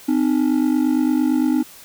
triangle ring-modulated tone, 281.6 Hz, C#4, 27 cents sharp, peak -10 dBFS, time 0.08-1.63 s, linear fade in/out 10 ms, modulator 24.4 Hz, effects white hiss -43 dBFS RMS until 1.84 s

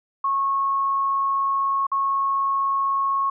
sine tone with dropouts, 1096 Hz, C#6, 20 cents flat, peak -19 dBFS, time 0.24-3.3 s, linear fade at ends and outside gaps 5 ms, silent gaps 1.868-1.916 s, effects none

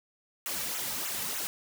white noise with flanger, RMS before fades -34 dBFS, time 0.46-1.47 s, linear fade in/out 0 ms, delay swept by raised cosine 0.2 to 2.9 ms, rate 3.3 Hz, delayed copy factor -0.85, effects none

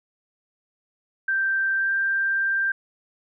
sine tone with pitch glide, 1568 to 1579.8 Hz, G6 to G6, 0 to +13 cents, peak -20 dBFS, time 1.28-2.72 s, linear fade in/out 5 ms, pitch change +13 cents, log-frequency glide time 1.76-1.9 s, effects none

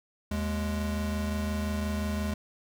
square tone pair together, 78.1 / 208.6 Hz, D#2 / G#3, +7 / +8 cents, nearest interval octave + perfect fourth, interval 1701 cents, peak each -32 / -32 dBFS, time 0.31-2.34 s, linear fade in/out 5 ms, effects none

